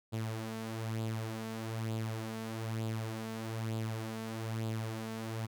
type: tone with flanger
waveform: sawtooth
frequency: 111.6 Hz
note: A2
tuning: 25 cents sharp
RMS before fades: -38 dBFS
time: 0.12-5.47 s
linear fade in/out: 20 ms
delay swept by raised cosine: 0.25 to 4.45 ms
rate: 1.1 Hz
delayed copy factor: +0.55
effects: none